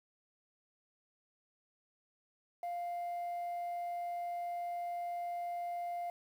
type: tone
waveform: sine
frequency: 698.5 Hz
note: F5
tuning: in tune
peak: -34 dBFS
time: 2.63-6.1 s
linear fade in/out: 2 ms
effects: tanh soft clip ceiling -35 dBFS + 10-bit